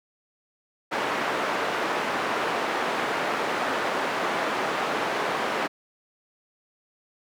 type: band-pass noise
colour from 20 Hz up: white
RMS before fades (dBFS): -27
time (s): 0.91-5.68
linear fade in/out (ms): 20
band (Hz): 280 to 1400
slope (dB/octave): 12
effects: none